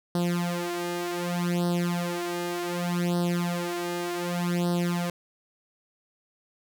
sawtooth tone with flanger, 174.61 Hz, F3, in tune, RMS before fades -28 dBFS, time 0.15-5.1 s, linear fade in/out 2 ms, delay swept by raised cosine 0.21 to 3.31 ms, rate 0.66 Hz, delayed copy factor +0.9, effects none

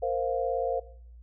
sine chord, Bb suspended second, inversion none, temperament just, 466.2 / 524.4 / 699.2 Hz, Bb4 / C5 / F5, 0 / +4 / +2 cents, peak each -31 / -29 / -31 dBFS, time 0.02-0.8 s, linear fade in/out 10 ms, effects noise-tail reverb RT60 0.6 s tail -19 dB re dry + added 59 Hz sine -46 dBFS peak until 1.22 s

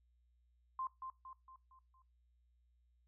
sine tone with echo, 1046.5 Hz, C6, in tune, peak -38 dBFS, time 0.79-0.87 s, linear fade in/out 2 ms, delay 230 ms, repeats 5, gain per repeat -6 dB, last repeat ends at 2.02 s, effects noise-tail reverb RT60 0.2 s tail -19 dB re dry + added 60 Hz sine -70 dBFS peak until 3.07 s

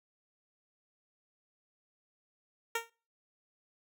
10% pulse tone with exponential decay, 460.9 Hz, A#4, 20 cents flat, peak -20 dBFS, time 2.75-2.9 s, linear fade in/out 5 ms, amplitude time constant 31 ms, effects noise-tail reverb RT60 0.4 s tail -26 dB re dry

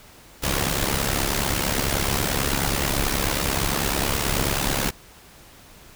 pink noise with amplitude modulation, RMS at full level -20 dBFS, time 0.42-4.91 s, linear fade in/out 20 ms, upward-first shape sine, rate 69.2 Hz, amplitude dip 75%, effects pink hiss -48 dBFS RMS until 5.95 s

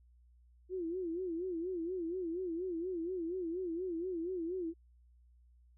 sine tone with vibrato, 350 Hz, F4, 4 cents sharp, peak -35 dBFS, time 0.69-4.74 s, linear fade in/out 50 ms, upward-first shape sine, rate 4.2 Hz, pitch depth 130 cents each way, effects added 60 Hz sine -61 dBFS peak until 5.77 s

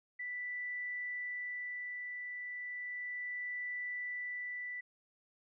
sine tone with tremolo, 1975.5 Hz, B6, in tune, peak -37 dBFS, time 0.19-4.81 s, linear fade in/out 10 ms, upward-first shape sine, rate 0.35 Hz, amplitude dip 30%, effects none

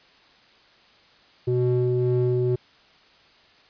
triangle ring-modulated tone, 123.47 Hz, B2, in tune, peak -14 dBFS, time 1.47-2.56 s, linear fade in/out 10 ms, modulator 248 Hz, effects white hiss -55 dBFS RMS until 3.69 s + resampled to 11025 Hz

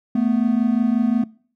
triangle tone pair together, 221.3 / 246.9 Hz, A3 / B3, +10 / 0 cents, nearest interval major second, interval 190 cents, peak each -17 dBFS, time 0.15-1.24 s, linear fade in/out 5 ms, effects noise-tail reverb RT60 0.5 s tail -24 dB re dry

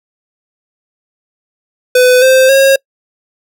square tone with pitch steps, 502 / 521.8 / 542.4 Hz, B4 / C5 / C#5, +28 / -5 / -38 cents, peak -5 dBFS, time 1.95-2.76 s, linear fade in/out 5 ms, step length 270 ms, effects noise-tail reverb RT60 0.1 s tail -26 dB re dry

